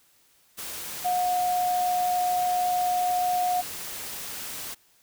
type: tone in noise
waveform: sine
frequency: 722 Hz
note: F#5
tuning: 43 cents flat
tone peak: -22 dBFS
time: 1.04-3.62 s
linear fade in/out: 20 ms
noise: white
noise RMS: -36 dBFS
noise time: 0.57-4.75 s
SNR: +11 dB
effects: white hiss -62 dBFS RMS until 5.02 s